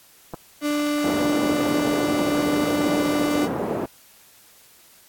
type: clicks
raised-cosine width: 1 ms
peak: -18 dBFS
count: 2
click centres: 0.337 / 0.343 s
type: tone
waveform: 35% pulse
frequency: 294.7 Hz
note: D4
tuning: 6 cents sharp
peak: -19 dBFS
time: 0.61-3.49 s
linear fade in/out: 50 ms
type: band-pass noise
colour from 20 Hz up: pink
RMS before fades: -26 dBFS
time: 1.04-3.86 s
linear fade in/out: 5 ms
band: 230 to 650 Hz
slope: 12 dB/octave
effects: white hiss -52 dBFS RMS until 5.08 s + AAC 64 kbps